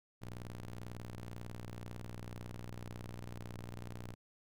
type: ring-modulated tone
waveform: sawtooth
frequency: 60.2 Hz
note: B1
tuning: 44 cents flat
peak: -37 dBFS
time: 0.21-4.15 s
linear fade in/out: 20 ms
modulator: 49.2 Hz
effects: none